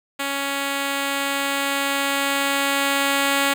5% pulse tone with level ramp, 278.2 Hz, C#4, 6 cents sharp, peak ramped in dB -12 to -6 dBFS, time 0.19-3.54 s, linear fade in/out 10 ms, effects none

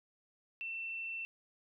sine tone, 2687 Hz, E7, 33 cents sharp, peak -38 dBFS, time 0.61-1.25 s, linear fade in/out 0 ms, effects none

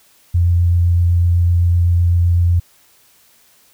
sine tone with vibrato, 86.8 Hz, F2, 10 cents flat, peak -10 dBFS, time 0.34-2.6 s, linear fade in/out 10 ms, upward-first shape triangle, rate 7.9 Hz, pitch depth 14 cents each way, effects white hiss -52 dBFS RMS until 3.73 s

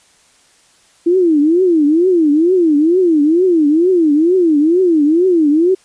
sine tone with vibrato, 329.6 Hz, E4, in tune, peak -8 dBFS, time 1.06-5.75 s, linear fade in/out 10 ms, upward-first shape triangle, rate 2.2 Hz, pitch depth 260 cents each way, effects white hiss -51 dBFS RMS until 5.84 s + resampled to 22050 Hz

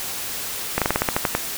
slowing click train, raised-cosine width 0.5 ms, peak -3 dBFS, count 10, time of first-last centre 0.78-1.35 s, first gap 37 ms, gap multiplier 1.13, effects white hiss -29 dBFS RMS until 1.57 s

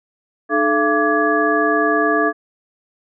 sine tone cluster, 302.4 / 431.6 / 681 / 1166 / 1678 Hz, D#4 / A4 / F5 / D6 / G#6, -49 / -33 / -44 / -13 / +17 cents, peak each -20 dBFS, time 0.49-2.33 s, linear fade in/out 50 ms, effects none

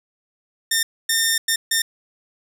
10% pulse tone bursts at uneven times, 1815 Hz, A#6, 47 cents flat, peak -8 dBFS, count 4, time 0.71-0.83 / 1.09-1.38 / 1.48-1.56 / 1.71-1.82 s, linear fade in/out 5 ms, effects none

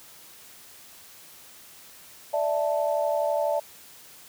sine chord, D suspended second, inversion none, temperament equal, 587.3 / 659.3 / 880 Hz, D5 / E5 / A5, 0 / 0 / 0 cents, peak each -25 / -27 / -30 dBFS, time 2.33-3.6 s, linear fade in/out 10 ms, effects white hiss -49 dBFS RMS until 4.28 s + high-pass 60 Hz 12 dB/octave

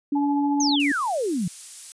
sine tone, 286.2 Hz, D4, 45 cents flat, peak -20 dBFS, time 0.12-0.92 s, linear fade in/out 5 ms
sine tone with tremolo, 854 Hz, G#5, 48 cents sharp, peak -24 dBFS, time 0.15-0.76 s, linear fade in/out 10 ms, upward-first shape triangle, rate 14 Hz, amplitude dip 50%
sine exponential sweep, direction down, 6645 to 161.4 Hz, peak -22 dBFS, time 0.6-1.48 s, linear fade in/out 5 ms
violet noise, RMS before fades -33 dBFS, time 0.8-1.92 s, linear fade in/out 0 ms
effects resampled to 22050 Hz

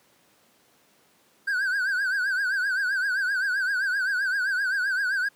triangle tone with vibrato, 1548 Hz, G6, 22 cents flat, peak -21 dBFS, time 1.47-5.29 s, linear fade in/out 10 ms, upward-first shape triangle, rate 7.7 Hz, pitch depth 130 cents each way, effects pink hiss -61 dBFS RMS until 5.35 s + high-pass 200 Hz 12 dB/octave

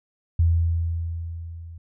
sine tone with level ramp, 83.6 Hz, E2, 25 cents sharp, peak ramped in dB -14 to -37 dBFS, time 0.39-1.78 s, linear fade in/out 5 ms, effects none

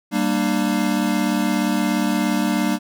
square chord, G minor, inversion none, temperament equal with one note detuned, 196 / 233.1 / 299.3 Hz, G3 / Bb3 / D4, 0 / 0 / +33 cents, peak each -23 dBFS, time 0.11-2.79 s, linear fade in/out 50 ms, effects none

